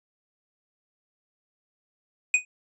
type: tone with exponential decay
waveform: square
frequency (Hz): 2489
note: D#7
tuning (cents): 0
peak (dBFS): -14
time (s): 2.34-2.45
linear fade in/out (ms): 2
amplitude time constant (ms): 23
effects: resampled to 22050 Hz